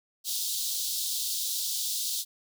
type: high-pass noise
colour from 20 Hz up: pink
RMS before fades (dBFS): -31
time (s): 0.24-2.25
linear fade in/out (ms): 50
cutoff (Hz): 3500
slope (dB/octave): 48
effects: none